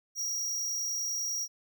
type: tone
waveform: square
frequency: 5690 Hz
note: F8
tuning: 31 cents sharp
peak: -31 dBFS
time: 0.15-1.48 s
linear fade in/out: 50 ms
effects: none